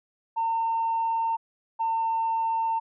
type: tone pair in turn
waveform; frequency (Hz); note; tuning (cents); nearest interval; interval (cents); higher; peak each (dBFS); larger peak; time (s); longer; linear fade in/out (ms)
sine; 909 / 903.8; A#5 / A5; -44 / +46; unison; 10; first; -22; neither; 0.36-1.37 / 1.79-2.8; neither; 20
effects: tanh soft clip ceiling -19 dBFS